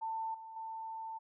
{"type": "tone with level steps", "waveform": "sine", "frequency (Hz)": 893, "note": "A5", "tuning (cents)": 25, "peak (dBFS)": [-35, -46, -40], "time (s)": [0.01, 1.19], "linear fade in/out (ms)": 20, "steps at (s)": [0.34, 0.56], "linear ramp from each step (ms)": 5, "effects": []}